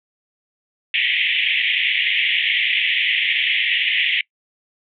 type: band-pass noise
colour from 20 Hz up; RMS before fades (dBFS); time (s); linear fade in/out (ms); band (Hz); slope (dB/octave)
pink; -19; 0.94-4.21; 2; 1900 to 3400; 96
effects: noise-tail reverb RT60 0.1 s tail -25 dB re dry